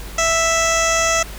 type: tone with low-pass filter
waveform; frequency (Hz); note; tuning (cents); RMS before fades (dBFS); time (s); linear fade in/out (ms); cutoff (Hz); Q
15% pulse; 659; E5; -1; -17; 0.18-1.23; 5; 6500; 3.1
effects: added 50 Hz sine -32 dBFS peak until 1.38 s + pink hiss -36 dBFS RMS until 1.38 s